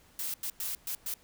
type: noise bursts at uneven times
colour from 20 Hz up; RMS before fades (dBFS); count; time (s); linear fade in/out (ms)
blue; -35; 5; 0.19-0.34 / 0.43-0.5 / 0.6-0.75 / 0.87-0.95 / 1.06-1.14; 2
effects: pink hiss -61 dBFS RMS until 1.23 s